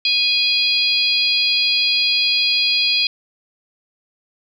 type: harmonic tone with a mistuned harmonic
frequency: 828 Hz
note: G#5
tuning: 5 cents flat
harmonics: 3 / 4 / 5 / 6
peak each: -20 / -20 / -20 / -20 dBFS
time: 0.05-3.07 s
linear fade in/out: 2 ms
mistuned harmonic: 6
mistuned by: -62 cents
effects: 8-bit